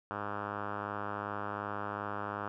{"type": "tone with low-pass filter", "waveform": "5% pulse", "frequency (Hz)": 102.7, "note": "G#2", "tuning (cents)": -19, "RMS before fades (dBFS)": -38, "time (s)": [0.11, 2.48], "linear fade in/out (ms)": 0, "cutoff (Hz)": 1400, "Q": 2.8, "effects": []}